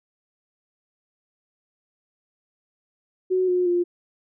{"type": "tone with pitch steps", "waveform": "sine", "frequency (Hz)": [370.7, 360.8, 351.1], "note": ["F#4", "F#4", "F4"], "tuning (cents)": [3, -44, 9], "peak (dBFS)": -18, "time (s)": [3.3, 3.84], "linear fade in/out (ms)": 20, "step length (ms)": 180, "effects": []}